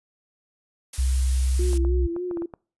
blue noise, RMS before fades -34 dBFS, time 0.93-1.78 s, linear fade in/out 5 ms
sine tone, 64.5 Hz, C2, 24 cents flat, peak -19 dBFS, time 0.98-2.07 s, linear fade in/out 10 ms
sine tone with vibrato, 349.2 Hz, F4, in tune, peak -26 dBFS, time 1.59-2.46 s, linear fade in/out 5 ms, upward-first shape sine, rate 3.4 Hz, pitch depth 61 cents each way
clicks, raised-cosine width 1 ms, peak -24 dBFS, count 7, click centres 1.732 / 1.849 / 2.164 / 2.312 / 2.372 / 2.421 / 2.538 s
effects noise-tail reverb RT60 0.4 s tail -26 dB re dry + resampled to 24000 Hz

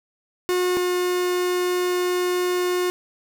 45% pulse tone pair in turn, 361.6 / 359.7 Hz, F#4 / F#4, -40 / -49 cents, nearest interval unison, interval 9 cents, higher first, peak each -19 / -20 dBFS, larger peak first, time 0.49-0.77 / 0.77-2.9 s, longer second, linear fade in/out 0 ms, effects none

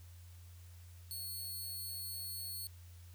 5% pulse tone with amplitude modulation, 4372 Hz, C#8, 25 cents flat, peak -33 dBFS, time 1.11-2.67 s, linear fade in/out 0 ms, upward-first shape sine, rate 244 Hz, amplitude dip 35%, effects added 87 Hz sine -52 dBFS peak until 3.14 s + white hiss -65 dBFS RMS until 3.14 s

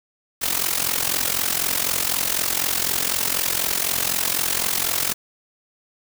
white noise with amplitude modulation, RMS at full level -19 dBFS, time 0.41-5.14 s, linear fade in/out 20 ms, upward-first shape sine, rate 44 Hz, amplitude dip 80%, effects none

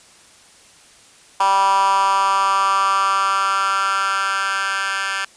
10% pulse tone with high-pass filter sweep, 195.1 Hz, G3, 8 cents flat, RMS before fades -18 dBFS, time 1.4-5.25 s, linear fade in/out 5 ms, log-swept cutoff 930 to 1700 Hz, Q 5.2, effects white hiss -48 dBFS RMS until 5.36 s + resampled to 22050 Hz

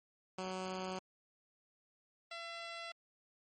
10% pulse tone pair in turn, 186.5 / 675.4 Hz, F#3 / E5, +14 / +42 cents, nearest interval octave + minor seventh, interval 2228 cents, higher second, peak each -31 / -35 dBFS, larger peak first, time 0.38-0.99 / 2.31-2.92 s, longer neither, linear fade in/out 5 ms, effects MP3 32 kbps

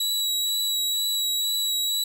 sawtooth tone with vibrato, 3900 Hz, B7, 23 cents flat, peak -20 dBFS, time 0-2.04 s, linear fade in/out 5 ms, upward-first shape triangle, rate 2.1 Hz, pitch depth 16 cents each way, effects none

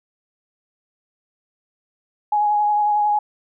sine tone with vibrato, 835 Hz, G#5, 9 cents sharp, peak -15 dBFS, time 2.32-3.19 s, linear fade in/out 5 ms, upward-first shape triangle, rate 11 Hz, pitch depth 21 cents each way, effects none

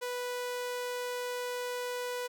sawtooth tone, 493 Hz, B4, 3 cents flat, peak -30 dBFS, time 0.01-2.28 s, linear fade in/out 20 ms, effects none

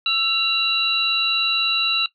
sine tone cluster, 1325 / 2768 / 3939 Hz, E6 / F7 / B7, +9 / -16 / -5 cents, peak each -28 / -20 / -20 dBFS, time 0.06-2.06 s, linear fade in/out 2 ms, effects noise-tail reverb RT60 0.1 s tail -18 dB re dry

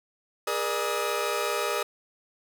sawtooth tone cluster, 412.7 / 477.7 / 597 / 1272 Hz, G#4 / A#4 / D5 / D#6, -11 / +42 / +28 / +38 cents, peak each -28 dBFS, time 0.47-1.83 s, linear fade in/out 5 ms, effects none

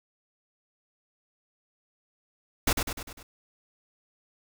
pink noise with echo, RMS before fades -23 dBFS, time 2.67-2.73 s, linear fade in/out 5 ms, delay 100 ms, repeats 5, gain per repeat -5 dB, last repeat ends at 3.23 s, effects none

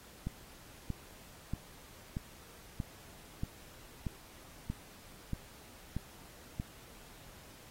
click train, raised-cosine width 5 ms, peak -23 dBFS, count 11, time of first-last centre 0.27-6.599 s, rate 1.58 Hz, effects pink hiss -56 dBFS RMS until 7.7 s + AAC 48 kbps

